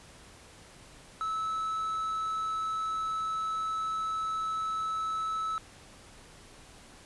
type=tone; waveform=triangle; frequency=1303 Hz; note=E6; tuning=20 cents flat; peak=-28 dBFS; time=1.21-5.58 s; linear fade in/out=0 ms; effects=pink hiss -53 dBFS RMS until 7.05 s + resampled to 24000 Hz